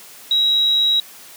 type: tone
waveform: sine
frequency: 3852 Hz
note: B7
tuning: 44 cents flat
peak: -13 dBFS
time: 0.31-1 s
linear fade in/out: 2 ms
effects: white hiss -41 dBFS RMS until 1.36 s + high-pass 150 Hz 12 dB/octave